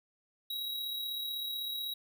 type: tone with amplitude modulation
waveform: square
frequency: 3853 Hz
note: B7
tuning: 44 cents flat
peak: -34 dBFS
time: 0.5-1.94 s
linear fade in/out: 5 ms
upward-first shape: sine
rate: 36 Hz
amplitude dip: 35%
effects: none